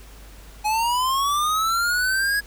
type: linear sweep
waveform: square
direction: up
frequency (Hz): 836 to 1672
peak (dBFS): -20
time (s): 0.64-2.41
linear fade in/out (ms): 20
effects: added 50 Hz sine -42 dBFS peak until 2.46 s + pink hiss -48 dBFS RMS until 2.46 s